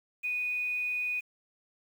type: tone with quantisation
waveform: sine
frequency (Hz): 2477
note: D#7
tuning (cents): -8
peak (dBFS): -29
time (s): 0.23-1.21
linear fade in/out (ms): 20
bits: 9
effects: none